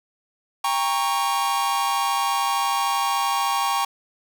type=chord; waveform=45% pulse; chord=G diminished; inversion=none; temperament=equal with one note detuned; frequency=799.1 / 932.3 / 1108.7 Hz; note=G5 / Bb5 / Db6; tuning=+33 / 0 / 0 cents; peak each=-25 / -26 / -24 dBFS; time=0.64-3.85 s; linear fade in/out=5 ms; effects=none